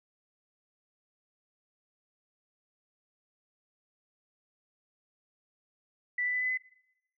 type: tone with pitch steps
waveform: sine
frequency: 1973 / 1985.6 / 1998.2 / 2011 / 2024 Hz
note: B6 / B6 / B6 / B6 / B6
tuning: -2 / +9 / +20 / +31 / +42 cents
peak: -28 dBFS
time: 6.18-6.575 s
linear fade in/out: 5 ms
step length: 79 ms
effects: noise-tail reverb RT60 0.8 s tail -21 dB re dry